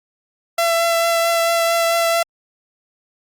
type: tone with vibrato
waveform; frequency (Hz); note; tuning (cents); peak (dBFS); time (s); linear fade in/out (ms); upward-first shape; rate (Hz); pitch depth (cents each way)
sawtooth; 672; E5; +33; -11; 0.58-2.23; 5; triangle; 4.5; 14
effects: Opus 48 kbps